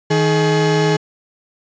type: tone pair together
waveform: 35% pulse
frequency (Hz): 157.4 / 423.9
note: D#3 / G#4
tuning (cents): +20 / +35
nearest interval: octave + perfect fourth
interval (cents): 1715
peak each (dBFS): -14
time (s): 0.1-0.97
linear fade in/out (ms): 10
effects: resampled to 16000 Hz